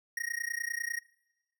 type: tone with amplitude modulation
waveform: square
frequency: 1875 Hz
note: A#6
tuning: 10 cents sharp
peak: -30 dBFS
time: 0.17-0.99 s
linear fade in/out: 2 ms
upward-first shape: sine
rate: 30 Hz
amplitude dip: 100%
effects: noise-tail reverb RT60 1.0 s tail -24 dB re dry